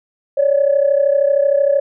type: tone pair together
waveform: sine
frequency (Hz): 554.3 / 587.3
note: C#5 / D5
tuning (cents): 0 / 0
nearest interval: minor second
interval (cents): 100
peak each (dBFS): -12 / -15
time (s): 0.37-1.8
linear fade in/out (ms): 10
effects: tanh soft clip ceiling -4 dBFS